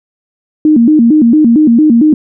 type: tone with vibrato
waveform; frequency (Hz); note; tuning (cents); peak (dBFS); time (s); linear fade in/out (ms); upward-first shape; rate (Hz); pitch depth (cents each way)
sine; 267.4; C4; +38; -3; 0.65-2.14; 2; square; 4.4; 240
effects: none